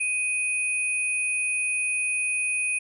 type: tone pair together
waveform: sine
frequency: 2495 / 9420 Hz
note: D#7 / D9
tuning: +4 / +4 cents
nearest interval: octave + major seventh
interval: 2300 cents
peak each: -24 / -30 dBFS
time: 0-2.79 s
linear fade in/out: 10 ms
effects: none